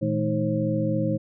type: tone cluster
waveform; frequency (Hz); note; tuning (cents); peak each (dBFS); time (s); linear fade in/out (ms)
sine; 115.9 / 159.9 / 214.3 / 314.6 / 535; A#2 / D#3 / A3 / D#4 / C5; -10 / +48 / -45 / +19 / +38; -28; 0.01-1.18; 20
effects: none